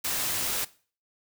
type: noise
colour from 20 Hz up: white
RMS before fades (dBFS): -29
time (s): 0.04-0.65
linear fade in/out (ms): 10
effects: noise-tail reverb RT60 0.4 s tail -19 dB re dry